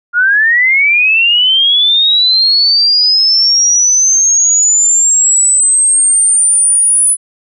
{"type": "linear sweep", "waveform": "sine", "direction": "up", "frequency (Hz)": [1396.9, 10000], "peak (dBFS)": -6, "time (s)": [0.13, 7.17], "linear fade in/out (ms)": 50, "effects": []}